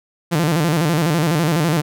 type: tone with vibrato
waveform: sawtooth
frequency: 160 Hz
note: D#3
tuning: 49 cents sharp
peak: -11 dBFS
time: 0.31-1.82 s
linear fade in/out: 20 ms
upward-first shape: square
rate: 12 Hz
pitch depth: 120 cents each way
effects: none